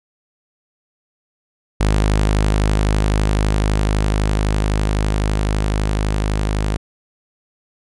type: tone with level ramp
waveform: sawtooth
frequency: 51.91 Hz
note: G#1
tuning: in tune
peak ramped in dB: -9 to -13 dBFS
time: 1.8-6.77 s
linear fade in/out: 10 ms
effects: resampled to 24000 Hz